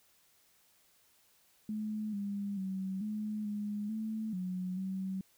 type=tone with pitch steps; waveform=sine; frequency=214 / 201.3 / 190.3 / 212.5 / 207.4 / 219 / 183.4 / 190.1 Hz; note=A3 / G3 / F#3 / G#3 / G#3 / A3 / F#3 / F#3; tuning=-48 / +46 / +49 / +40 / -2 / -8 / -15 / +47 cents; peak=-34 dBFS; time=1.69-5.21 s; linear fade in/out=2 ms; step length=440 ms; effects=white hiss -68 dBFS RMS until 5.37 s